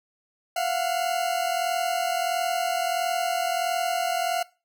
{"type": "tone pair together", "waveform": "40% pulse", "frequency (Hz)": [685.5, 727], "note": ["F5", "F#5"], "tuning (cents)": [-32, -31], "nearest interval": "minor second", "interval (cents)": 101, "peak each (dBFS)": -26, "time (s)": [0.56, 4.43], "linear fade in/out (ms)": 5, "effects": ["noise-tail reverb RT60 0.3 s tail -20 dB re dry"]}